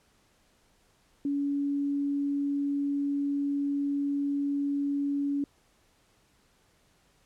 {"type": "tone", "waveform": "sine", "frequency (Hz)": 283.2, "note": "C#4", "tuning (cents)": 37, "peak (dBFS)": -26, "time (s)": [1.25, 5.44], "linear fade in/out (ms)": 2, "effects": ["pink hiss -66 dBFS RMS until 7.25 s", "low-pass 11000 Hz 12 dB/octave"]}